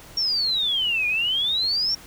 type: exponential two-way sweep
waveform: sine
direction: down then up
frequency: 5588 to 2413 to 5588 Hz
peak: -20 dBFS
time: 0.17-1.95 s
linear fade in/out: 5 ms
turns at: 1.07 s
effects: pink hiss -45 dBFS RMS until 2.06 s